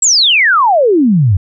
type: exponential sweep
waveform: sine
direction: down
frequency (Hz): 7902 to 87.31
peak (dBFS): -6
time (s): 0.02-1.37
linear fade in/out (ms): 5
effects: none